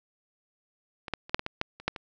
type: clicks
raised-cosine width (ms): 0.3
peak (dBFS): -21 / -12 / -29 / -6 / -16 / -16 / -11 / -29 / -10 / -21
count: 10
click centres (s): 1.082 / 1.137 / 1.295 / 1.345 / 1.394 / 1.464 / 1.614 / 1.8 / 1.88 / 1.962
effects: resampled to 16000 Hz + 8-bit